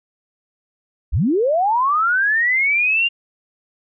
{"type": "linear sweep", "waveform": "sine", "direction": "up", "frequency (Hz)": [39.22, 2822], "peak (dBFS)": -14, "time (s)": [1.12, 3.09], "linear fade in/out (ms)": 20, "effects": []}